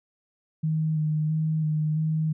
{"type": "tone with vibrato", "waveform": "sine", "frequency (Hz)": 155.56, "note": "D#3", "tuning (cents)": 0, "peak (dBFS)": -22, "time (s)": [0.63, 2.33], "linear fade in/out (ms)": 10, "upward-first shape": "square", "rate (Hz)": 1.5, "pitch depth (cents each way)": 19, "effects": []}